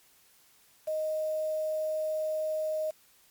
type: tone with quantisation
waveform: sine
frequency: 623 Hz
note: D#5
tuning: 2 cents sharp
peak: -28 dBFS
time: 0.87-2.91 s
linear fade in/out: 10 ms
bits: 8
effects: white hiss -62 dBFS RMS until 3.3 s + MP3 96 kbps